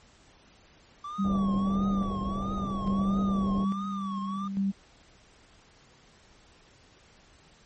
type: tone with vibrato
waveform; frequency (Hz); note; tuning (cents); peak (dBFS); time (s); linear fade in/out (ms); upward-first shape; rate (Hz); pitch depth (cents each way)
triangle; 1156; D6; -28; -33; 1.04-4.48; 5; triangle; 1.5; 150
type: tone with tremolo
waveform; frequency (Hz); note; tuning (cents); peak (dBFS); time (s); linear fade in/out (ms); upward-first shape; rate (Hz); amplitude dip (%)
sine; 196; G3; 0; -24; 1.18-4.72; 20; square; 0.59; 55
type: low-pass noise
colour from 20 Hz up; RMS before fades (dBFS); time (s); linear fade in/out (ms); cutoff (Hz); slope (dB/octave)
pink; -36; 1.24-3.65; 10; 760; 48
effects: pink hiss -58 dBFS RMS until 7.65 s + MP3 32 kbps